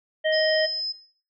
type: harmonic tone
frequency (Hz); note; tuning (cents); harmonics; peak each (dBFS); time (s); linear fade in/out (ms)
626; D#5; +10; 1 / 3 / 5; -21 / -27 / -30; 0.24-0.67; 20
type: tone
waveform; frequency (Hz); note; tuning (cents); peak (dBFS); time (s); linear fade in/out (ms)
sine; 5100; D#8; +42; -25; 0.32-0.93; 20
effects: noise-tail reverb RT60 0.5 s tail -17 dB re dry